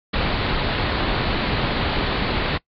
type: low-pass noise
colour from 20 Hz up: pink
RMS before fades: -22 dBFS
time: 0.13-2.58 s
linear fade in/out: 10 ms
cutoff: 4500 Hz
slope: 96 dB/octave
effects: noise-tail reverb RT60 0.1 s tail -22 dB re dry + AAC 64 kbps